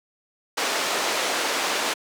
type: band-pass noise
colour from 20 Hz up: pink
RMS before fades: -25 dBFS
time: 0.57-1.94 s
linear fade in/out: 10 ms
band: 450 to 7200 Hz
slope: 12 dB/octave
effects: high-pass 200 Hz 12 dB/octave